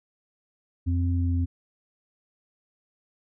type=tone pair together; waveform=sine; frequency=86.49 / 261.2 Hz; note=F2 / C4; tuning=-16 / -3 cents; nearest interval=octave + perfect fifth; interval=1913 cents; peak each=-22 / -30 dBFS; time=0.86-1.46 s; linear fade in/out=20 ms; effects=none